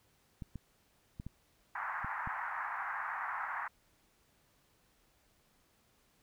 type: clicks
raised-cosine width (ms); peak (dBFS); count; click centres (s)
5; -30; 6; 0.422 / 0.557 / 1.199 / 1.266 / 2.046 / 2.274
type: band-pass noise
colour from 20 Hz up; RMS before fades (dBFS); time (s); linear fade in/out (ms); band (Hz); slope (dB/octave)
pink; -39; 1.75-3.68; 5; 820 to 1900; 48
effects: pink hiss -71 dBFS RMS until 6.22 s